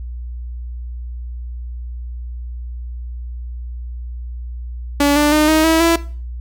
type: tone with pitch steps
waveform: sawtooth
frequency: 286.4 / 295.3 / 304.5 / 313.9 / 323.7 / 333.8 Hz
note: D4 / D4 / D#4 / D#4 / E4 / E4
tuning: -43 / +10 / -37 / +15 / -31 / +22 cents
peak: -7 dBFS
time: 5-5.96 s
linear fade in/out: 5 ms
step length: 160 ms
effects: noise-tail reverb RT60 0.4 s tail -18 dB re dry + added 60 Hz sine -25 dBFS peak until 6.4 s